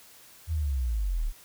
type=linear sweep; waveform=sine; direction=down; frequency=83.7 to 32.01 Hz; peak=-25 dBFS; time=0.47-1.33 s; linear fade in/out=50 ms; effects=white hiss -53 dBFS RMS until 1.44 s